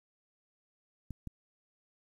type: clicks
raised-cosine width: 5 ms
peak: -28 dBFS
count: 2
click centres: 1.107 / 1.273 s
effects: 10-bit